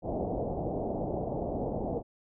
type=low-pass noise; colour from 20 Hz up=white; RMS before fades=-33 dBFS; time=0.02-2.03 s; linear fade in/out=50 ms; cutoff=740 Hz; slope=48 dB/octave; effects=none